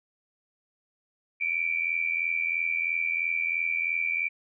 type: tone pair together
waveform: sine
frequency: 2296 / 2379 Hz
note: D7 / D7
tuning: -40 / +22 cents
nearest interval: minor second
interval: 62 cents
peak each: -28 / -28 dBFS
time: 1.4-4.29 s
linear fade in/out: 20 ms
effects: none